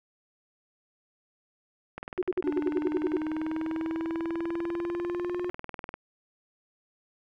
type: click train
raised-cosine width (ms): 0.5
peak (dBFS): -22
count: 81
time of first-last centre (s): 1.98-5.94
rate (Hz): 20.2
type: tone bursts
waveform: sine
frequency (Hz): 364.5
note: F#4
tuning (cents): -26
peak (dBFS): -23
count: 11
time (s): 2.18-3.171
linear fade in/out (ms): 10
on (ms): 41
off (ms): 54
type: linear sweep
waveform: triangle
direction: up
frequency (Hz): 293.7 to 357.2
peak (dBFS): -27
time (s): 2.44-5.5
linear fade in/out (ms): 0
effects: none